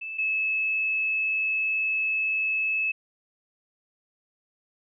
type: tone pair in turn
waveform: sine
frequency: 2628 / 2599 Hz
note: E7 / E7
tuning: -6 / -25 cents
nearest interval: unison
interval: 19 cents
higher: first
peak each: -32 / -23 dBFS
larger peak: second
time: 0.01-0.18 / 0.18-2.92 s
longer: second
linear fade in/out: 10 ms
effects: none